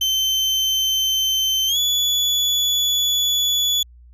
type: tone with pitch glide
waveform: 35% pulse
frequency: 3088 to 3426 Hz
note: G7 to A7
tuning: -27 to -47 cents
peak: -15 dBFS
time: 0.01-3.83 s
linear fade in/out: 5 ms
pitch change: +180 cents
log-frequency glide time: 1.67-1.78 s
effects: added 60 Hz sine -43 dBFS peak until 4.13 s + resampled to 32000 Hz